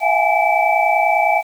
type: tone cluster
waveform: sine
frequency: 661 / 720 / 815 / 845 / 2313 Hz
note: E5 / F#5 / G#5 / G#5 / D7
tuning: +5 / -47 / -33 / +30 / -27 cents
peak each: -19 dBFS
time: 0-1.43 s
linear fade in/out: 50 ms
effects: 7-bit